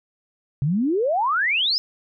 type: exponential sweep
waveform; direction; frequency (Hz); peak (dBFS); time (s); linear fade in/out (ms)
sine; up; 130.81 to 5250; -18; 0.62-1.78; 0
effects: none